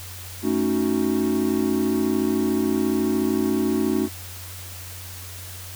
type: chord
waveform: triangle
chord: D# half-diminished seventh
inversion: second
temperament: equal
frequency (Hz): 220 / 277.2 / 311.1 / 370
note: A3 / C#4 / D#4 / F#4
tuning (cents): 0 / 0 / 0 / 0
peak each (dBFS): -23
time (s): 0.42-4.09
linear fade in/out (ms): 50
effects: added 91 Hz sine -38 dBFS peak until 5.75 s + white hiss -39 dBFS RMS until 5.75 s